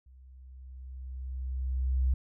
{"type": "tone with level ramp", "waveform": "sine", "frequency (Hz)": 64.5, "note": "C2", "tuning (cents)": -24, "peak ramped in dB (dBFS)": [-52, -22], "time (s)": [0.06, 2.14], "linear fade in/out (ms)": 5, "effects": []}